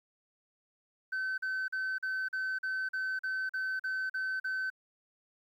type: tone bursts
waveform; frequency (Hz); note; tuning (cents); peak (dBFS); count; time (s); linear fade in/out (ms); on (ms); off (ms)
sine; 1530; G6; -42; -29; 12; 1.12-4.702; 10; 260; 42
effects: tanh soft clip ceiling -30 dBFS + 11-bit